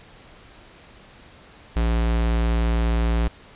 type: tone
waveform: square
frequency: 57.3 Hz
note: A#1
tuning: 29 cents flat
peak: -19 dBFS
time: 1.76-3.28 s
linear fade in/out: 5 ms
effects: pink hiss -48 dBFS RMS until 3.55 s + resampled to 8000 Hz